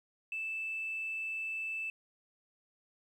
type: tone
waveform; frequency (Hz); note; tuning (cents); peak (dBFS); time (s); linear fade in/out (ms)
sine; 2637; E7; 0; -34; 0.32-1.9; 2
effects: tanh soft clip ceiling -30 dBFS + 11-bit